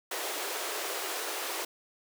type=high-pass noise; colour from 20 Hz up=pink; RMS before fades=-35 dBFS; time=0.11-1.65 s; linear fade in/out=5 ms; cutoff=350 Hz; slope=48 dB/octave; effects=none